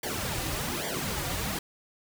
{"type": "noise with flanger", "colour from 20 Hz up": "pink", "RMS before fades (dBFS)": -32, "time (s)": [0.03, 1.59], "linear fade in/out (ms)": 5, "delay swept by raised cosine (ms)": [0.75, 4.75], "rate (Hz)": 1.2, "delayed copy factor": -0.85, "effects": []}